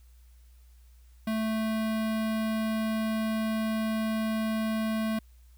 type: tone with notch filter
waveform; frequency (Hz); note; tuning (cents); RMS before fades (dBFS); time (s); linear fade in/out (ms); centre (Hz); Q
square; 220; A3; 0; -29; 1.27-5.19; 5; 6500; 1.5
effects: added 60 Hz sine -52 dBFS peak until 5.57 s + white hiss -68 dBFS RMS until 5.57 s